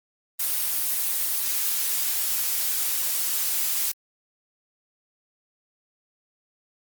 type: noise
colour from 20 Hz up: blue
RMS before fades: -25 dBFS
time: 0.39-3.92 s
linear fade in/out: 10 ms
effects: Opus 24 kbps